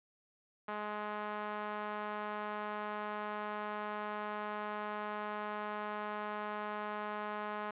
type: tone with band-pass filter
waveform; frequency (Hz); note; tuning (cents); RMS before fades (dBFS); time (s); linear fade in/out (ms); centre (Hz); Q
sawtooth; 210; G#3; +19; -40; 0.68-7.71; 5; 1100; 1.4
effects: resampled to 8000 Hz + 10-bit